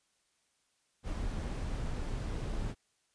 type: noise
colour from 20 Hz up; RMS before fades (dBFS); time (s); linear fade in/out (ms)
brown; -36; 1.03-2.75; 50
effects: white hiss -75 dBFS RMS until 3.14 s + resampled to 22050 Hz